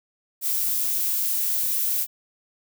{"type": "noise", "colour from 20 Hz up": "violet", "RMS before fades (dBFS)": -24, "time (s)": [0.41, 2.07], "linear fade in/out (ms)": 50, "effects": []}